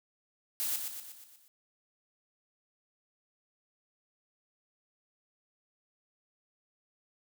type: noise with echo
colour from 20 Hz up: blue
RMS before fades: -33 dBFS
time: 0.6-0.76 s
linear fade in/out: 0 ms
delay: 120 ms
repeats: 6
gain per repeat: -5 dB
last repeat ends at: 1.48 s
effects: none